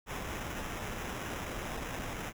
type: noise with sample-and-hold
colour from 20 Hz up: pink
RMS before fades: -39 dBFS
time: 0.06-2.33 s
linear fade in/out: 50 ms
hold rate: 4410 Hz
effects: none